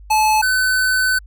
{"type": "tone pair in turn", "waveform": "square", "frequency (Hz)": [863, 1512.1], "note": ["A5", "F#6"], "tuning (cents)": [-34, 37], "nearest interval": "minor seventh", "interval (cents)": 971, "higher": "second", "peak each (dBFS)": [-13, -15], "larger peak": "first", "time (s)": [[0.1, 0.42], [0.42, 1.19]], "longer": "second", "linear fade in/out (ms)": 10, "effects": ["added 50 Hz sine -37 dBFS peak until 1.26 s"]}